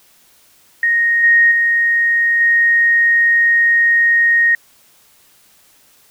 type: tone with level steps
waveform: sine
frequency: 1864.7 Hz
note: A#6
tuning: in tune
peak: -11 / -7 / -11 / -9 dBFS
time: 0.83-4.55 s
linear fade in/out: 2 ms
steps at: 1.23 / 1.51 / 2.4 s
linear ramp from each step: 10 ms
effects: white hiss -51 dBFS RMS until 6.1 s